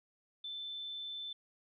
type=tone; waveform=sine; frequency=3530 Hz; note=A7; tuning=5 cents sharp; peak=-40 dBFS; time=0.44-1.33 s; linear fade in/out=5 ms; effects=none